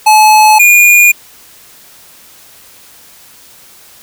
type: tone pair in turn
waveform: square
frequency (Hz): 859 / 2430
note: A5 / D#7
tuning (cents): -42 / -42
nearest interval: octave + tritone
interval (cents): 1800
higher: second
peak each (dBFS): -3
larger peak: neither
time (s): 0.06-0.59 / 0.59-1.12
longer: neither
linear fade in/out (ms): 10
effects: white hiss -39 dBFS RMS until 4.02 s